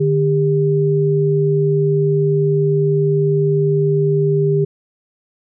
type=tone pair together; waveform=sine; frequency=150 / 399.6 Hz; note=D3 / G4; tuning=+37 / +33 cents; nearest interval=octave + perfect fourth; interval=1696 cents; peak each=-15 dBFS; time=0-4.65 s; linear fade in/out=10 ms; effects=none